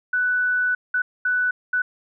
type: tone bursts at uneven times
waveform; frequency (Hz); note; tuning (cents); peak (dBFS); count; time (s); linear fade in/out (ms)
sine; 1489; F#6; +11; -18; 4; 0.13-0.75 / 0.94-1.02 / 1.25-1.51 / 1.73-1.82; 5
effects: none